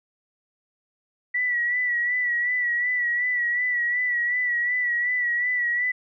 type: tone with vibrato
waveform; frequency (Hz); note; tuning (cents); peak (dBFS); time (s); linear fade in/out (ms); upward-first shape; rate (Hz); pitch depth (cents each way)
sine; 1949; B6; -23; -21; 1.34-5.92; 10; sine; 2.7; 43
effects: none